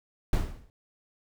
brown noise with exponential decay, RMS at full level -20 dBFS, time 0.33-0.7 s, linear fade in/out 1 ms, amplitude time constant 79 ms, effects none

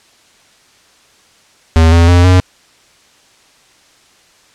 square tone with pitch steps, 81.2 / 84.5 / 87.94 / 91.51 Hz, E2 / E2 / F2 / F#2, -26 / +43 / +13 / -19 cents, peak -5 dBFS, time 1.76-2.4 s, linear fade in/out 0 ms, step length 160 ms, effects white hiss -48 dBFS RMS until 4.54 s + low-pass 7000 Hz 12 dB/octave

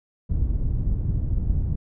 pink low-pass noise, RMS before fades -23 dBFS, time 0.29-1.76 s, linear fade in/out 10 ms, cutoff 120 Hz, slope 12 dB/octave, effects none

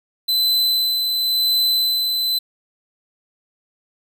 45% pulse tone with tremolo, 4029 Hz, B7, 34 cents sharp, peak -14 dBFS, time 0.28-2.39 s, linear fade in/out 10 ms, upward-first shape sine, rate 0.94 Hz, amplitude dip 35%, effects none

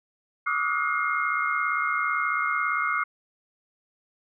sine tone cluster, 1151 / 1228 / 1286 / 1438 / 2131 Hz, D6 / D#6 / E6 / F#6 / C7, -35 / -23 / -43 / -50 / +31 cents, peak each -30 / -32 / -30 / -28 / -29 dBFS, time 0.46-3.04 s, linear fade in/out 10 ms, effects none

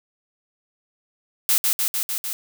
blue noise with echo, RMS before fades -18 dBFS, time 1.49-1.58 s, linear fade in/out 0 ms, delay 150 ms, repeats 5, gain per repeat -2 dB, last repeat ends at 2.33 s, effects none

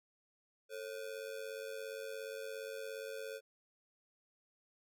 square ring-modulated tone, 493.9 Hz, B4, in tune, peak -40 dBFS, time 0.69-3.41 s, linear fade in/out 50 ms, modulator 48.6 Hz, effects none

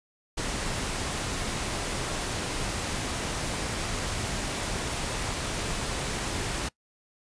pink noise, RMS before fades -31 dBFS, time 0.37-6.69 s, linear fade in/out 10 ms, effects noise-tail reverb RT60 0.1 s tail -22 dB re dry + resampled to 22050 Hz

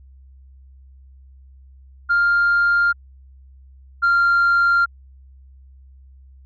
sine tone pair in turn, 1400 / 1389.5 Hz, F6 / F6, +4 / -9 cents, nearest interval unison, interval 13 cents, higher first, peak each -12 / -11 dBFS, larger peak second, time 2.09-2.93 / 4.02-4.86 s, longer neither, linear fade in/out 20 ms, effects tanh soft clip ceiling -11 dBFS + added 66 Hz sine -43 dBFS peak until 6.45 s

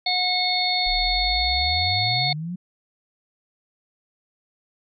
harmonic tone, 727 Hz, F#5, 31 cents flat, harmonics 1 / 3 / 5 / 6, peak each -26 / -27 / -26 / -23 dBFS, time 0.06-2.33 s, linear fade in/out 5 ms
sine exponential sweep, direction up, 33.83 to 185 Hz, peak -27 dBFS, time 0.86-2.56 s, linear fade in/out 10 ms
effects none

